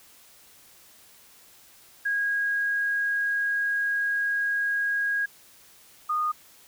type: tone pair in turn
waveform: sine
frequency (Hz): 1640 / 1228.6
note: G#6 / D#6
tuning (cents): -22 / -22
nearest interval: perfect fourth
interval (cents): 500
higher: first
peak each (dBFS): -23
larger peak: neither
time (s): 2.05-5.26 / 6.09-6.32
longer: first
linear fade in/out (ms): 10
effects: white hiss -54 dBFS RMS until 6.67 s